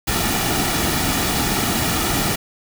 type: noise with comb filter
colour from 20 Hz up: pink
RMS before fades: -20 dBFS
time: 0.07-2.36 s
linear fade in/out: 10 ms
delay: 1.9 ms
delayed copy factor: -0.5
effects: none